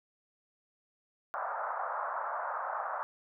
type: band-pass noise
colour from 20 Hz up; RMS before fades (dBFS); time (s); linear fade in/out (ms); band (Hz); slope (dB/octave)
white; -36; 1.34-3.03; 0; 590 to 1400; 48
effects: none